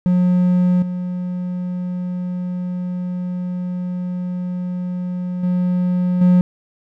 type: tone with level steps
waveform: triangle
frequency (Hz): 180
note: F#3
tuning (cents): -47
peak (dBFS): -10 / -19 / -13 / -7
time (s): 0.06-6.41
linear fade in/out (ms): 0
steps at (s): 0.82 / 5.43 / 6.21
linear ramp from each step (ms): 5
effects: none